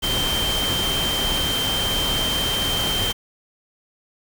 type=tone in noise; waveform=sine; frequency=3136 Hz; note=G7; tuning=in tune; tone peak=-22 dBFS; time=0.02-3.13 s; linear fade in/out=20 ms; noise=pink; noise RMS=-25 dBFS; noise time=0.02-3.13 s; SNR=0 dB; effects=none